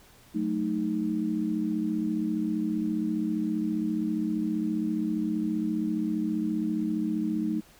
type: chord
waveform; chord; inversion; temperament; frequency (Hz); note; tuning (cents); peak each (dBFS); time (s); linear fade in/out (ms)
sine; D# diminished; first; equal; 185 / 220 / 311.1; F#3 / A3 / D#4; 0 / 0 / 0; -33 / -29 / -29; 0.34-7.61; 20
effects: pink hiss -56 dBFS RMS until 7.79 s